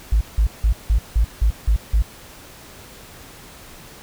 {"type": "tone bursts", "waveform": "sine", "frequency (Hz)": 53.8, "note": "A1", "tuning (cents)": -38, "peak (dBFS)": -11, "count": 8, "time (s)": [0.12, 2.022], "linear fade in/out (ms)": 5, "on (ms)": 89, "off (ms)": 170, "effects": ["tanh soft clip ceiling -9 dBFS", "pink hiss -42 dBFS RMS until 4.02 s"]}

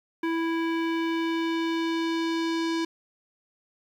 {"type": "tone with low-pass filter sweep", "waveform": "square", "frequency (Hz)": 329.6, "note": "E4", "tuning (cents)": 0, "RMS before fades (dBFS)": -27, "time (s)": [0.23, 2.85], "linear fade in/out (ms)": 5, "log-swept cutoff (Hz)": [2200, 5000], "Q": 1.4, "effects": ["9-bit"]}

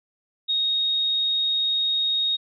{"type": "tone", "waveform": "sine", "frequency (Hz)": 3738, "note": "A#7", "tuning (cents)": 4, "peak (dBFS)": -20, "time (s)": [0.48, 2.37], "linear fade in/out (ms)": 20, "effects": []}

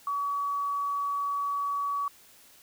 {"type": "tone", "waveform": "sine", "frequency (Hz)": 1135, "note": "C#6", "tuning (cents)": 41, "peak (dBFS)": -27, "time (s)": [0.07, 2.08], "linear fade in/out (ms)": 2, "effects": ["white hiss -56 dBFS RMS until 2.62 s"]}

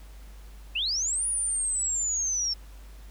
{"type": "linear two-way sweep", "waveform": "sine", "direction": "up then down", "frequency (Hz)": [2504, 9730, 5380], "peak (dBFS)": -25, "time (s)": [0.75, 2.54], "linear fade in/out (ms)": 10, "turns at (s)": 1.27, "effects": ["added 50 Hz sine -43 dBFS peak until 3.1 s", "pink hiss -56 dBFS RMS until 3.1 s"]}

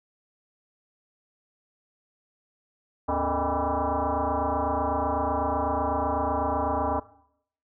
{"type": "tone with frequency modulation", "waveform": "sine", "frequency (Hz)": 103, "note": "G#2", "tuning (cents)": -14, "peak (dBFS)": -23, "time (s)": [3.08, 7], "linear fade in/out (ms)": 10, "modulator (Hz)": 178, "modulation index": 5.8, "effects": ["noise-tail reverb RT60 0.7 s tail -19 dB re dry"]}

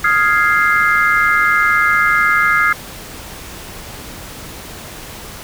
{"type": "chord", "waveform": "sine", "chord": "F minor seventh", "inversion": "third", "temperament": "equal", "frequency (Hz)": [1244.5, 1396.9, 1661.2, 2093], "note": ["Eb6", "F6", "Ab6", "C7"], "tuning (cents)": [0, 0, 0, 0], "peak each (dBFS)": -16, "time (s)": [0.04, 2.73], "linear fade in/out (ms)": 5, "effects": ["pink hiss -32 dBFS RMS until 5.43 s"]}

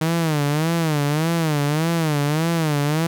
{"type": "tone with vibrato", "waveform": "sawtooth", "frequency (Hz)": 155.56, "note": "D#3", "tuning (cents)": 0, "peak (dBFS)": -14, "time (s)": [0.01, 3.07], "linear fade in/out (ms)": 5, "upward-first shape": "sine", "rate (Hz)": 1.7, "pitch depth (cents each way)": 140, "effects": []}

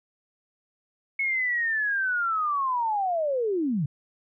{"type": "linear sweep", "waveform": "sine", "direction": "down", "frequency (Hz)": [2200, 130], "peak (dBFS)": -23, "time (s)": [1.19, 3.86], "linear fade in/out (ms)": 5, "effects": []}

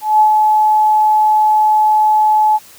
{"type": "tone with ADSR envelope", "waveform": "sine", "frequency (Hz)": 857, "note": "A5", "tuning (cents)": -46, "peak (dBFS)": -5, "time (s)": [0.01, 2.59], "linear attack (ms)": 190, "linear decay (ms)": 95, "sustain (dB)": -3, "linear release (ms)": 36, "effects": ["white hiss -41 dBFS RMS until 2.78 s"]}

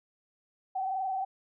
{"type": "tone with frequency modulation", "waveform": "sine", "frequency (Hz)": 764, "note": "G5", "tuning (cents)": -45, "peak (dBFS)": -29, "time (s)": [0.75, 1.25], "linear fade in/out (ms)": 10, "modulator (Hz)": 22.8, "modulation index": 0.91, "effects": []}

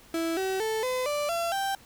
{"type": "tone with pitch steps", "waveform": "35% pulse", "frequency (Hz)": [329.6, 380.8, 440, 508.3, 587.3, 678.5, 783.9], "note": ["E4", "F#4", "A4", "B4", "D5", "E5", "G5"], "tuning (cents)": [0, 50, 0, 50, 0, 50, 0], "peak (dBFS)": -25, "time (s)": [0.14, 1.75], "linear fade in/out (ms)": 2, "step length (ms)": 230, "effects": ["pink hiss -54 dBFS RMS until 1.85 s"]}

